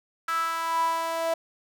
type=tone with high-pass filter sweep; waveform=sawtooth; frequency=329.6 Hz; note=E4; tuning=in tune; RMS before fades=-27 dBFS; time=0.28-1.34 s; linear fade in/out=5 ms; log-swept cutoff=1400 to 700 Hz; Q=8.4; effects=none